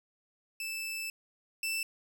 sawtooth tone pair in turn, 2637 / 2658 Hz, E7 / E7, 0 / +14 cents, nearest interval unison, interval 14 cents, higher second, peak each -32 / -28 dBFS, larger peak second, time 0.6-1.1 / 1.63-1.83 s, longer first, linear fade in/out 2 ms, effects none

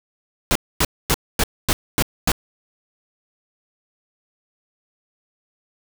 pink noise bursts, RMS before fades -17 dBFS, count 7, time 0.51-2.318 s, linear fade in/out 0 ms, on 44 ms, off 250 ms, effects none

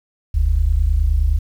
sine tone pair together, 43.82 / 73.42 Hz, F1 / D2, +7 / 0 cents, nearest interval major sixth, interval 893 cents, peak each -15 dBFS, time 0.34-1.39 s, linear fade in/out 10 ms, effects tanh soft clip ceiling -6 dBFS + 8-bit

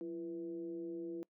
sine tone with frequency modulation, 337.4 Hz, E4, 40 cents sharp, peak -39 dBFS, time 0.01-1.23 s, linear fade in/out 0 ms, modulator 155 Hz, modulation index 0.59, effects noise-tail reverb RT60 0.1 s tail -23 dB re dry + high-pass 200 Hz 12 dB/octave

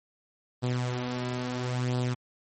sawtooth tone with flanger, 124.5 Hz, B2, 14 cents sharp, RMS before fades -30 dBFS, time 0.62-2.15 s, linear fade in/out 20 ms, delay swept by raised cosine 0.22 to 5.02 ms, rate 0.74 Hz, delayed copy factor +0.55, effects MP3 32 kbps

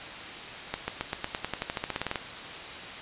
accelerating click train, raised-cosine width 0.3 ms, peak -13 dBFS, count 18, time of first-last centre 0.74-2.158 s, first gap 140 ms, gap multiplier 0.93, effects white hiss -39 dBFS RMS until 3.01 s + resampled to 8000 Hz

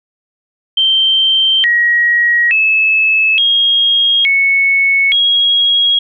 sine tone with pitch steps, 3131 / 1899 / 2602 / 3261 / 2207 / 3296 Hz, G7 / A#6 / E7 / G#7 / C#7 / G#7, -3 / +32 / -23 / -32 / -8 / -14 cents, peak -8 dBFS, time 0.77-5.99 s, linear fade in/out 5 ms, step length 870 ms, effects none

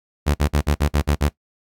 sawtooth tone bursts, 73.42 Hz, D2, in tune, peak -11 dBFS, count 8, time 0.26-1.293 s, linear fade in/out 20 ms, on 88 ms, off 47 ms, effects noise-tail reverb RT60 0.1 s tail -21 dB re dry + AAC 64 kbps

